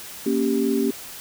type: chord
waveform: sine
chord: G diminished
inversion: first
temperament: equal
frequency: 233.1 / 277.2 / 392 Hz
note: Bb3 / Db4 / G4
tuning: 0 / 0 / 0 cents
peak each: -23 dBFS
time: 0.26-0.91 s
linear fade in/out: 5 ms
effects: white hiss -38 dBFS RMS until 1.2 s